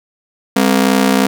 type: ring-modulated tone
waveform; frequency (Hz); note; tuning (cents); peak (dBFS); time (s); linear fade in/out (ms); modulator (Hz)
sawtooth; 233.1; A#3; 0; -3; 0.56-1.27; 5; 31.4
effects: none